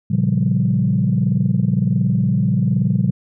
sine chord, G half-diminished seventh, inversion first, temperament equal, 116.54 / 138.59 / 174.61 / 196 Hz, Bb2 / Db3 / F3 / G3, 0 / 0 / 0 / 0 cents, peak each -19 dBFS, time 0.1-3.11 s, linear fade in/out 10 ms, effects tanh soft clip ceiling -6 dBFS

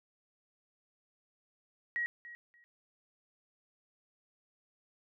sine tone with echo, 1902 Hz, A#6, 34 cents sharp, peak -31 dBFS, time 1.96-2.06 s, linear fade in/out 0 ms, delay 290 ms, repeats 2, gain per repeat -15 dB, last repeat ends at 2.64 s, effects none

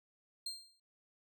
35% pulse tone with exponential decay, 4186 Hz, C8, in tune, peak -35 dBFS, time 0.46-0.8 s, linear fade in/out 5 ms, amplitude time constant 72 ms, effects none

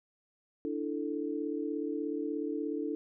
sine chord, D suspended second, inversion none, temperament just, 293.7 / 330.4 / 440.5 Hz, D4 / E4 / A4, 0 / +4 / +2 cents, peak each -35 / -37 / -37 dBFS, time 0.65-2.95 s, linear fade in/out 0 ms, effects none

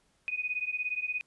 sine beating tone pair, 2482 / 2499 Hz, D#7 / D#7, -5 / +7 cents, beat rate 17 Hz, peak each -33 / -34 dBFS, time 0.28-1.21 s, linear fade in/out 0 ms, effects pink hiss -70 dBFS RMS until 1.26 s + resampled to 24000 Hz

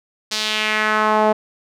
sawtooth tone with band-pass filter sweep, 214.9 Hz, A3, 41 cents flat, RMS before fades -18 dBFS, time 0.31-1.33 s, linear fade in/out 10 ms, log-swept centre 4900 to 670 Hz, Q 2, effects none

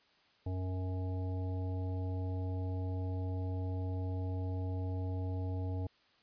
harmonic tone, 92.5 Hz, F#2, in tune, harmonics 1 / 3 / 5 / 7 / 9, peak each -34 / -44 / -48 / -51 / -53 dBFS, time 0.46-5.87 s, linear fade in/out 5 ms, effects white hiss -68 dBFS RMS until 6.22 s + resampled to 11025 Hz

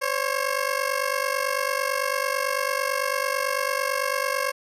15% pulse ring-modulated tone, 542 Hz, C#5, 39 cents flat, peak -14 dBFS, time 0.01-4.52 s, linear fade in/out 20 ms, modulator 24.5 Hz, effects resampled to 32000 Hz

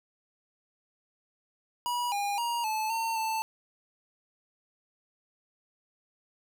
square tone with pitch steps, 969 / 811 / 945 / 869 / 907 / 886 Hz, B5 / G#5 / A#5 / A5 / A#5 / A5, -33 / -41 / +23 / -22 / -48 / +12 cents, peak -29 dBFS, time 1.86-3.42 s, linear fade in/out 0 ms, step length 260 ms, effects none

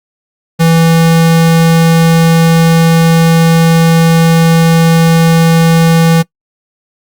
square tone, 164.81 Hz, E3, in tune, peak -5 dBFS, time 0.59-6.23 s, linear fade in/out 20 ms, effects noise-tail reverb RT60 0.1 s tail -24 dB re dry + Opus 48 kbps

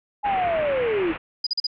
sine linear sweep, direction down, 837 to 311.1 Hz, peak -20 dBFS, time 0.23-1.13 s, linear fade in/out 20 ms
white low-pass noise, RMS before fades -32 dBFS, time 0.24-1.18 s, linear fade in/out 20 ms, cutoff 2700 Hz, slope 48 dB/octave
sine tone bursts, 4923 Hz, D#8, 19 cents flat, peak -20 dBFS, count 4, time 1.44-1.668 s, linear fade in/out 5 ms, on 27 ms, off 40 ms
effects none

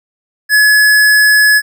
square tone, 1700 Hz, G#6, 40 cents sharp, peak -6 dBFS, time 0.49-1.62 s, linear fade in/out 50 ms, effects none

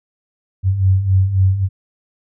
sine beating tone pair, 92.5 / 96.2 Hz, F#2 / G2, 0 / -32 cents, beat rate 3.7 Hz, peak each -18 / -12 dBFS, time 0.63-1.69 s, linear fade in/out 50 ms, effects none

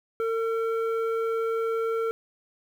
square tone with low-pass filter, 452.9 Hz, A#4, 50 cents flat, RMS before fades -27 dBFS, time 0.2-2.11 s, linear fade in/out 0 ms, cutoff 1300 Hz, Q 1.4, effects 9-bit

